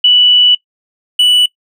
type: tone pair in turn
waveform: sine / triangle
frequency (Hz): 2960 / 2960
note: F#7 / F#7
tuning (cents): 0 / 0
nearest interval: unison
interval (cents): 0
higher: neither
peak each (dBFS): -4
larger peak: neither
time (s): 0.04-0.55 / 1.19-1.46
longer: first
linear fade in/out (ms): 5
effects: noise-tail reverb RT60 0.1 s tail -21 dB re dry